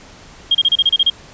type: tone bursts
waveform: sine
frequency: 3232 Hz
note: G#7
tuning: 48 cents flat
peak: -9 dBFS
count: 9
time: 0.51-1.1 s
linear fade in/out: 5 ms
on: 38 ms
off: 31 ms
effects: pink hiss -41 dBFS RMS until 1.33 s + resampled to 16000 Hz